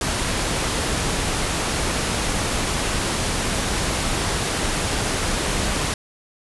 pink low-pass noise, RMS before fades -23 dBFS, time 0.01-5.94 s, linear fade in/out 2 ms, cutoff 11000 Hz, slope 96 dB/octave, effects none

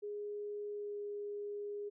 sine tone with pitch glide, 413.8 to 410.9 Hz, G#4 to G#4, -6 to -18 cents, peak -39 dBFS, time 0.02-1.9 s, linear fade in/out 20 ms, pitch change -12 cents, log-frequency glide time 0.71-0.98 s, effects none

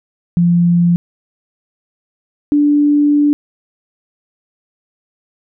sine tone pair in turn, 173 / 292.4 Hz, F3 / D4, -16 / -7 cents, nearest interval major sixth, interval 909 cents, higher second, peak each -8 dBFS, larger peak neither, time 0.37-0.96 / 2.52-3.33 s, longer second, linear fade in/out 0 ms, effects none

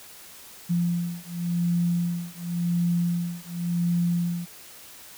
sine beating tone pair, 172.5 / 173.41 Hz, F3 / F3, -21 / -12 cents, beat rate 0.91 Hz, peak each -26 dBFS, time 0.69-4.46 s, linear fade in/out 20 ms, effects white hiss -46 dBFS RMS until 5.17 s

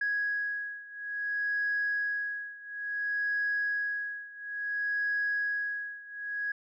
sine beating tone pair, 1661.2 / 1661.78 Hz, G#6 / G#6, 0 / +1 cents, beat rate 0.58 Hz, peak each -31 / -33 dBFS, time 0.01-6.52 s, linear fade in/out 5 ms, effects tanh soft clip ceiling -22 dBFS

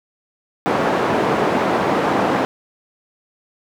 white band-pass noise, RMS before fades -18 dBFS, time 0.66-2.45 s, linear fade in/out 0 ms, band 180 to 830 Hz, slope 12 dB/octave, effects none

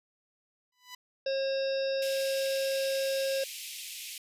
10% pulse tone with exponential growth, 994 Hz, B5, 11 cents sharp, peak -31 dBFS, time 0.72-0.95 s, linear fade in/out 5 ms, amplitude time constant 48 ms
harmonic tone, 540 Hz, C#5, 45 cents flat, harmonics 1 / 3 / 5 / 7 / 9 / 10, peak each -28 / -43 / -43 / -43 / -44 / -43 dBFS, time 1.26-3.44 s, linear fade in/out 5 ms
pink high-pass noise, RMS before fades -41 dBFS, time 2.02-4.18 s, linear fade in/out 2 ms, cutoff 2300 Hz, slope 48 dB/octave
effects resampled to 32000 Hz

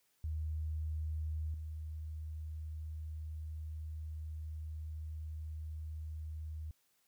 sine tone with level steps, 77.9 Hz, D#2, 3 cents sharp, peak -35 / -40 dBFS, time 0.24-6.71 s, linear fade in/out 0 ms, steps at 1.54 s, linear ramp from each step 2 ms, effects white hiss -75 dBFS RMS until 7.07 s

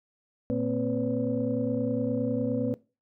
sine tone cluster, 117 / 231 / 260.8 / 497.6 / 565 Hz, A#2 / A#3 / C4 / B4 / C#5, +7 / -16 / -5 / +13 / +33 cents, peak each -34 / -30 / -29 / -30 / -36 dBFS, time 0.5-2.74 s, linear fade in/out 0 ms, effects noise-tail reverb RT60 0.3 s tail -21 dB re dry + tanh soft clip ceiling -15 dBFS

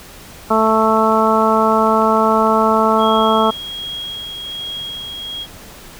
harmonic tone, 220.3 Hz, A3, 2 cents sharp, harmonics 1 / 2 / 3 / 4 / 5 / 6, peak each -18 / -18 / -18 / -18 / -18 / -18 dBFS, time 0.5-3.51 s, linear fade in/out 10 ms
click train, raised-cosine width 0.3 ms, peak -23 dBFS, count 16, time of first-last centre 0.67-2.919 s, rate 6.67 Hz
sine tone with tremolo, 3280 Hz, G#7, 22 cents flat, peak -23 dBFS, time 2.98-5.47 s, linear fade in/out 50 ms, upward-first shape sine, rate 1.3 Hz, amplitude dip 30%
effects pink hiss -38 dBFS RMS until 5.99 s

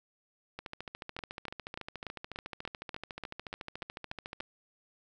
two click trains, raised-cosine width 0.3 ms, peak -22 / -24 dBFS, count 12 / 54, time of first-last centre 1.19-4.406 / 0.59-4.403 s, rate 3.42 / 13.9 Hz, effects none

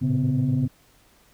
sine tone cluster, 110 / 117.7 / 138.5 / 253.5 Hz, A2 / A#2 / C#3 / B3, 0 / +17 / -1 / +45 cents, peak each -30 / -26 / -21 / -23 dBFS, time 0.01-0.68 s, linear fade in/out 20 ms, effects tanh soft clip ceiling -14 dBFS + pink hiss -58 dBFS RMS until 1.33 s

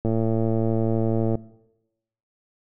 click train, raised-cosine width 2 ms, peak -11 dBFS, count 147, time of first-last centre 0.05-1.354 s, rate 112 Hz, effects noise-tail reverb RT60 0.9 s tail -20 dB re dry

